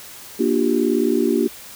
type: chord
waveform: sine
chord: G minor seventh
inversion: first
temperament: just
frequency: 235.2 / 294 / 352.8 / 392 Hz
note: Bb3 / D4 / F4 / G4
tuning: +16 / +2 / +18 / 0 cents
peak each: -21 dBFS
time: 0.39-1.48 s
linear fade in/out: 10 ms
effects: white hiss -39 dBFS RMS until 1.75 s